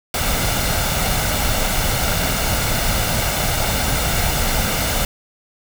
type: noise with comb filter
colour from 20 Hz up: pink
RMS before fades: -19 dBFS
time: 0.14-5.05 s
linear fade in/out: 2 ms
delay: 1.4 ms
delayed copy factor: +0.5
effects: none